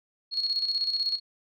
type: tone with tremolo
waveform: sine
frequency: 4317 Hz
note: C#8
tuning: 47 cents flat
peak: -23 dBFS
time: 0.31-1.2 s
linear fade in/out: 50 ms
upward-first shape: square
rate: 16 Hz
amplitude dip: 55%
effects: none